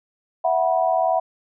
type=chord; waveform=sine; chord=E suspended second; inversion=none; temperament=equal with one note detuned; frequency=659.3 / 740 / 974.2 Hz; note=E5 / F#5 / B5; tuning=0 / 0 / -24 cents; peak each=-20 / -20 / -26 dBFS; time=0.44-1.2 s; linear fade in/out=10 ms; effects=none